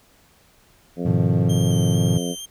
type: harmonic tone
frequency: 87.31 Hz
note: F2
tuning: in tune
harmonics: 2 / 3 / 4 / 5 / 6 / 7 / 8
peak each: -27 / -28 / -34 / -31 / -34 / -38 / -41 dBFS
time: 0.96-2.36 s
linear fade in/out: 50 ms
type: chord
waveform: triangle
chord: F half-diminished seventh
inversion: first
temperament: equal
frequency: 103.83 / 123.47 / 155.56 / 174.61 Hz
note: Ab2 / Cb3 / Eb3 / F3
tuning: 0 / 0 / 0 / 0 cents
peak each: -20 dBFS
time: 1.05-2.18 s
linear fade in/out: 10 ms
type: tone with vibrato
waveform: 20% pulse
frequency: 3155 Hz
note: G7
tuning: 10 cents sharp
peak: -26 dBFS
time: 1.49-2.46 s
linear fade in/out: 10 ms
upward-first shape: square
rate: 2.2 Hz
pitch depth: 14 cents each way
effects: pink hiss -56 dBFS RMS until 2.5 s